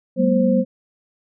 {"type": "tone cluster", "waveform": "sine", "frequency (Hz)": [191.5, 215.3, 240.4, 525], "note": ["G3", "A3", "B3", "C5"], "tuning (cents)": [-40, -37, -46, 6], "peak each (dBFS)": [-18, -25, -18, -19], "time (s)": [0.16, 0.65], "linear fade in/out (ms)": 50, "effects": []}